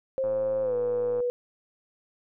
sine tone with pitch glide, 530 to 488.8 Hz, C5 to B4, +22 to -18 cents, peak -24 dBFS, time 0.18-1.3 s, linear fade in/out 0 ms, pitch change -140 cents, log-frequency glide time 0.62-0.75 s
click train, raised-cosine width 1 ms, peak -28 dBFS, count 107, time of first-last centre 0.24-1.204 s, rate 110 Hz
effects none

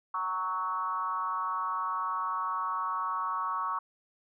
sine tone with frequency modulation, 1114 Hz, C#6, 8 cents sharp, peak -29 dBFS, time 0.14-3.79 s, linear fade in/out 5 ms, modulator 185 Hz, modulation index 1, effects none

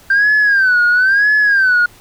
sine tone with vibrato, 1568 Hz, G6, in tune, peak -7 dBFS, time 0.1-1.86 s, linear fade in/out 5 ms, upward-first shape sine, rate 1 Hz, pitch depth 150 cents each way, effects tanh soft clip ceiling -6 dBFS + pink hiss -44 dBFS RMS until 2 s

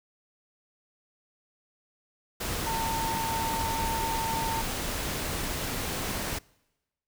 sine tone in noise, 904 Hz, A5, 47 cents sharp, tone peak -29 dBFS, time 2.66-4.62 s, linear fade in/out 10 ms, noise pink, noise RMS -32 dBFS, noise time 2.4-6.39 s, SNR 0 dB, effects noise-tail reverb RT60 1.0 s tail -25 dB re dry

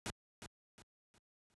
pink noise with echo, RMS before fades -40 dBFS, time 0.06-0.1 s, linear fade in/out 0 ms, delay 360 ms, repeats 4, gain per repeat -9 dB, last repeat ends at 1.54 s, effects high-pass 60 Hz 12 dB/octave + resampled to 24000 Hz

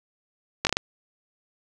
slowing click train, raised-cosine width 0.2 ms, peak -4 dBFS, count 5, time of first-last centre 0.65-0.769 s, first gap 19 ms, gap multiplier 1.31, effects none

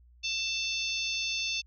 harmonic tone, 888 Hz, A5, 16 cents sharp, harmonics 3 / 4 / 5 / 6 / 7, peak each -33 / -35 / -37 / -39 / -40 dBFS, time 0.23-1.62 s, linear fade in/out 20 ms, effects added 60 Hz sine -55 dBFS peak until 1.66 s

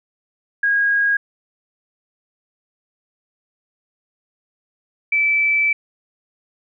sine tone pair in turn, 1638 / 2316 Hz, G#6 / D7, -24 / -25 cents, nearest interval tritone, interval 599 cents, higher second, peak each -14 dBFS, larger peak neither, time 0.63-1.17 / 5.12-5.73 s, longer second, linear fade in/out 5 ms, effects none

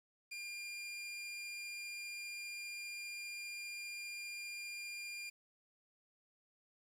sawtooth tone, 2405 Hz, D7, 41 cents sharp, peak -40 dBFS, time 0.31-5.3 s, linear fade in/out 10 ms, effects low-pass 11000 Hz 12 dB/octave + 11-bit

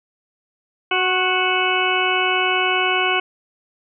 harmonic tone with a mistuned harmonic, 370 Hz, F#4, in tune, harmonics 1 / 2 / 3 / 4 / 6 / 7 / 8, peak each -24 / -24 / -24 / -24 / -24 / -24 / -24 dBFS, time 0.91-3.2 s, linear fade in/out 5 ms, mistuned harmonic 3, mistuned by -24 cents, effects none

